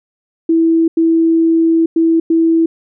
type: tone bursts at uneven times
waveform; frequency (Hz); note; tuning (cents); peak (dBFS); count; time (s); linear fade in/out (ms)
sine; 328.1; E4; -8; -8; 4; 0.49-0.88 / 0.97-1.86 / 1.96-2.2 / 2.3-2.66; 5
effects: none